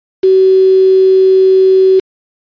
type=tone with quantisation; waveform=sine; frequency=378.8 Hz; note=F#4; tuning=41 cents sharp; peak=-4 dBFS; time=0.23-2 s; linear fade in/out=10 ms; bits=4; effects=resampled to 11025 Hz